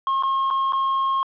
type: tone with dropouts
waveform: triangle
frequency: 1077 Hz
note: C6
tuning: 50 cents sharp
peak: -17 dBFS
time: 0.07-1.23 s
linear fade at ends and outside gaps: 1 ms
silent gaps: 0.225-0.234 / 0.503-0.509 / 0.723-0.732 s
effects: resampled to 11025 Hz + 9-bit